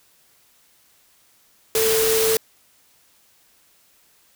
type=tone in noise; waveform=sine; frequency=444.4 Hz; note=A4; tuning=17 cents sharp; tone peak=-18 dBFS; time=1.75-2.37 s; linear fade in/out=2 ms; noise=white; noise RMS=-22 dBFS; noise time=1.75-2.37 s; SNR=+1 dB; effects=white hiss -58 dBFS RMS until 4.35 s